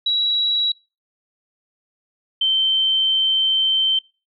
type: tone pair in turn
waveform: sine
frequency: 3892 / 3107 Hz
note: B7 / G7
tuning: -26 / -16 cents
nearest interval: major third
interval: 390 cents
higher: first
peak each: -16 / -15 dBFS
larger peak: second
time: 0.06-0.72 / 2.41-3.99 s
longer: second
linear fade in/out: 5 ms
effects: noise-tail reverb RT60 0.3 s tail -24 dB re dry